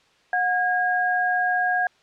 sine tone pair together, 727 / 1632.1 Hz, F#5 / G#6, -31 / -31 cents, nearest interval octave + major second, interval 1400 cents, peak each -22 dBFS, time 0.33-1.87 s, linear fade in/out 2 ms, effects white hiss -59 dBFS RMS until 2.02 s + low-pass 4000 Hz 12 dB/octave

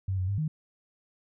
sine tone with pitch steps, 95.6 / 92.4 / 100 / 155.1 Hz, G2 / F#2 / G2 / D#3, -43 / -2 / +35 / -5 cents, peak -26 dBFS, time 0.08-0.48 s, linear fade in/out 5 ms, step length 100 ms, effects none

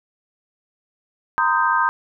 sine chord, C minor seventh, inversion third, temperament equal with one note detuned, 932.3 / 1026.2 / 1244.5 / 1568 Hz, Bb5 / C6 / Eb6 / G6, 0 / -34 / 0 / 0 cents, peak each -21 dBFS, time 1.38-1.89 s, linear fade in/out 0 ms, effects none

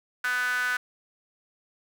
sawtooth tone with high-pass filter, 248.9 Hz, B3, 14 cents sharp, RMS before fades -27 dBFS, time 0.24-0.77 s, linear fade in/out 5 ms, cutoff 1500 Hz, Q 8.2, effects none

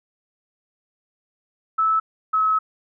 sine tone pair in turn, 1307 / 1287.5 Hz, E6 / E6, -15 / -41 cents, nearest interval unison, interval 26 cents, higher first, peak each -16 / -16 dBFS, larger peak neither, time 1.78-2 / 2.33-2.59 s, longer second, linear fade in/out 10 ms, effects none

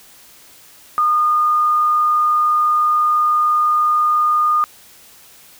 sine tone, 1221 Hz, D#6, 33 cents flat, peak -12 dBFS, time 0.98-4.64 s, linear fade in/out 0 ms, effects white hiss -45 dBFS RMS until 5.59 s

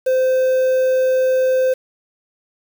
triangle tone with quantisation, 517 Hz, C5, 21 cents flat, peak -11 dBFS, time 0.06-1.74 s, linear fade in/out 10 ms, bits 6, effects none

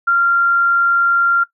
sine tone, 1385 Hz, F6, 15 cents flat, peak -10 dBFS, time 0.07-1.44 s, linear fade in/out 10 ms, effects noise-tail reverb RT60 0.1 s tail -19 dB re dry

